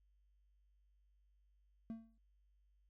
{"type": "tone with exponential decay", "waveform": "triangle", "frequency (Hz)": 225.1, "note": "A3", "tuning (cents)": 40, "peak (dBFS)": -38, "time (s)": [1.9, 2.18], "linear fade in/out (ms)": 0, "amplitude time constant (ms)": 60, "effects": ["added 50 Hz sine -70 dBFS peak until 2.89 s"]}